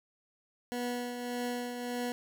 20% pulse tone with tremolo, 244 Hz, B3, 21 cents flat, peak -27 dBFS, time 0.72-2.12 s, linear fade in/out 0 ms, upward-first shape triangle, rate 1.7 Hz, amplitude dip 50%, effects none

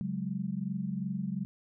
sine chord, C# suspended fourth, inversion none, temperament equal, 138.59 / 185 / 207.7 Hz, C#3 / F#3 / G#3, 0 / 0 / 0 cents, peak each -39 / -34 / -36 dBFS, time 0.01-1.45 s, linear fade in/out 0 ms, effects none

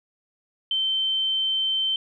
sine tone, 3100 Hz, G7, 20 cents flat, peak -21 dBFS, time 0.71-1.96 s, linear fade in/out 2 ms, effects none

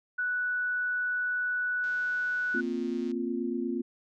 sine tone, 1479 Hz, F#6, 1 cent flat, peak -27 dBFS, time 0.18-2.61 s, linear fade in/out 10 ms
click train, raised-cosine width 0.2 ms, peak -36 dBFS, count 200, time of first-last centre 1.84-3.116 s, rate 156 Hz
sine chord, Bb suspended second, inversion none, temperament equal, 233.1 / 261.6 / 349.2 Hz, Bb3 / C4 / F4, 0 / 0 / 0 cents, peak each -33 dBFS, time 2.54-3.82 s, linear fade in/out 10 ms
effects none

